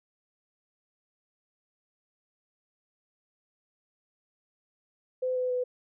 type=tone with pitch steps; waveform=sine; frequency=510 / 504.4 / 498.9 Hz; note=C5 / B4 / B4; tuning=-44 / +36 / +17 cents; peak=-26 dBFS; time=5.22-5.64 s; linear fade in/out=10 ms; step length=140 ms; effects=none